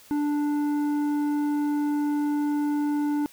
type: tone with tanh clipping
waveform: triangle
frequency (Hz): 293.7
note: D4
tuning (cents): 0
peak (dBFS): -24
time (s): 0.11-3.26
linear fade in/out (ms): 0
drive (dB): 13
effects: white hiss -52 dBFS RMS until 3.32 s